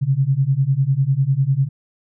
sine beating tone pair, 130.81 / 140.81 Hz, C3 / C#3, 0 / +27 cents, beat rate 10 Hz, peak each -18 / -17 dBFS, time 0.01-1.69 s, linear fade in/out 20 ms, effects none

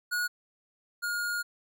square tone pair in turn, 1452 / 1427.9 Hz, F#6 / F6, -33 / +38 cents, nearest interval unison, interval 29 cents, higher first, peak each -28 / -30 dBFS, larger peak first, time 0.11-0.28 / 1.02-1.43 s, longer second, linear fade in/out 20 ms, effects none

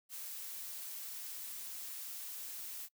blue noise, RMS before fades -45 dBFS, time 0.09-2.89 s, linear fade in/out 50 ms, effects noise-tail reverb RT60 0.1 s tail -24 dB re dry

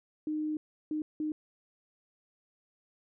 sine tone bursts at uneven times, 306.6 Hz, D#4, 25 cents flat, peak -30 dBFS, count 3, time 0.27-0.57 / 0.91-1.02 / 1.2-1.32 s, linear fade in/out 2 ms, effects none

